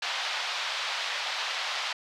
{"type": "band-pass noise", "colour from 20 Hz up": "white", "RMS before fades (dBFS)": -32, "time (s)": [0.02, 1.93], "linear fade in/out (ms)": 5, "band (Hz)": [670, 4400], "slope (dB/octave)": 24, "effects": []}